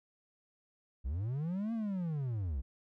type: linear two-way sweep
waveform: triangle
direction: up then down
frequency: 55.7 to 233.1 to 58 Hz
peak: -31 dBFS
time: 1.04-2.62 s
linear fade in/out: 20 ms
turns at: 1.73 s
effects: none